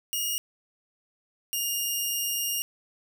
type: tone pair in turn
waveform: 10% pulse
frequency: 2857 / 2832 Hz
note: F7 / F7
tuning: +39 / +23 cents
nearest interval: unison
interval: 16 cents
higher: first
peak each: -18 dBFS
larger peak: neither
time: 0.13-0.38 / 1.53-2.62 s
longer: second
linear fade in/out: 0 ms
effects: none